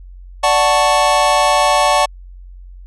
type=chord; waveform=square; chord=D major seventh; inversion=none; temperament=equal; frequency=587.3 / 740 / 880 / 1108.7 Hz; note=D5 / F#5 / A5 / C#6; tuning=0 / 0 / 0 / 0 cents; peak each=-17 dBFS; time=0.43-2.06 s; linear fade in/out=10 ms; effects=added 45 Hz sine -33 dBFS peak until 2.86 s + resampled to 24000 Hz